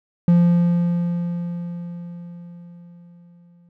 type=tone with exponential decay; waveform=triangle; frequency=173.1 Hz; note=F3; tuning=15 cents flat; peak=-8 dBFS; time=0.28-3.69 s; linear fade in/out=2 ms; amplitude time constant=740 ms; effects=none